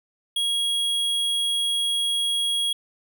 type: tone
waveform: square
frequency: 3300 Hz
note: G#7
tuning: 12 cents flat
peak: -22 dBFS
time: 0.36-2.73 s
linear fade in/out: 5 ms
effects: none